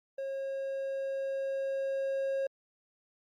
triangle tone with level ramp, 542 Hz, C#5, 39 cents flat, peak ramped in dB -32 to -27 dBFS, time 0.18-2.47 s, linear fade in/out 5 ms, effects Opus 48 kbps

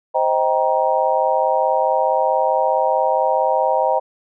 sine chord, C minor seventh, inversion none, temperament just, 523.3 / 627.9 / 784.9 / 941.9 Hz, C5 / Eb5 / G5 / Bb5, 0 / +16 / +2 / +18 cents, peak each -20 dBFS, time 0.14-4 s, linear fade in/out 20 ms, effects none

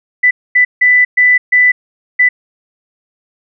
sine tone bursts at uneven times, 1989 Hz, B6, 12 cents sharp, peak -5 dBFS, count 6, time 0.23-0.31 / 0.55-0.65 / 0.81-1.05 / 1.17-1.38 / 1.52-1.72 / 2.19-2.29 s, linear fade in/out 10 ms, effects none

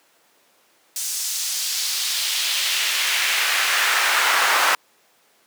brown noise with high-pass filter sweep, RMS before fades -21 dBFS, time 0.96-4.75 s, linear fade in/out 2 ms, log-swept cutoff 7100 to 1100 Hz, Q 1.3, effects pink hiss -58 dBFS RMS until 5.46 s + high-pass 400 Hz 12 dB/octave

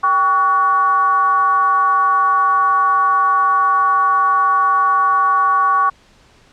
sine tone with frequency modulation, 1127 Hz, C#6, 28 cents sharp, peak -11 dBFS, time 0.03-5.9 s, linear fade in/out 10 ms, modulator 340 Hz, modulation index 0.57, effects pink hiss -50 dBFS RMS until 6.52 s + low-pass 6000 Hz 12 dB/octave

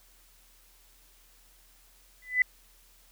sine tone with exponential growth, 2000 Hz, B6, 21 cents sharp, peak -16 dBFS, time 2.22-2.42 s, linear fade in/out 2 ms, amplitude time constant 43 ms, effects added 40 Hz sine -61 dBFS peak until 3.11 s + white hiss -61 dBFS RMS until 3.11 s

